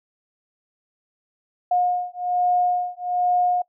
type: beating tone pair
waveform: sine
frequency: 717 / 718.2 Hz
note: F5 / F5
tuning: +45 / +48 cents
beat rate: 1.2 Hz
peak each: -22 dBFS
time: 1.71-3.62 s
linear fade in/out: 5 ms
effects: noise-tail reverb RT60 0.1 s tail -23 dB re dry